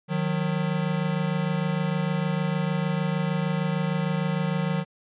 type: tone pair together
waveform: square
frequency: 154.7 / 181.26 Hz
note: D#3 / F#3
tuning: -10 / -35 cents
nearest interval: minor third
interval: 275 cents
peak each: -27 dBFS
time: 0.08-4.85 s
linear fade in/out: 50 ms
effects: resampled to 8000 Hz